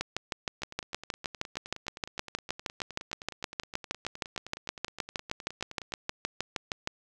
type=two click trains; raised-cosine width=0.2 ms; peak=-13 / -24 dBFS; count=45 / 52; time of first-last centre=0.01-6.874 / 0.62-5.921 s; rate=6.41 / 9.62 Hz; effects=none